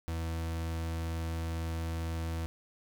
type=tone; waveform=40% pulse; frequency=82.1 Hz; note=E2; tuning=6 cents flat; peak=-32 dBFS; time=0.08-2.46 s; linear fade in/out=0 ms; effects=none